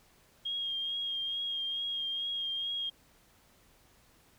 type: tone with vibrato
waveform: sine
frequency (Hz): 3245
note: G#7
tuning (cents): -41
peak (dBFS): -32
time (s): 0.45-2.9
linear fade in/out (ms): 10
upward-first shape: triangle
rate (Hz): 2.3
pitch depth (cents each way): 30
effects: pink hiss -64 dBFS RMS until 4.38 s